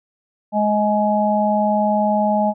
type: harmonic tone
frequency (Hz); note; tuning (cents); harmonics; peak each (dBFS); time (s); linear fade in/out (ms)
210; G#3; +19; 1 / 3 / 4; -19 / -19 / -19; 0.52-2.54; 50
effects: none